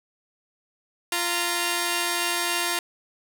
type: tone pair together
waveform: 5% pulse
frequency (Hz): 347.2 / 927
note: F4 / A#5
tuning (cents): -10 / -10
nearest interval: octave + perfect fourth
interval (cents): 1700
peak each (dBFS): -14 / -15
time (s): 1.12-2.79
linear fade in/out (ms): 2
effects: none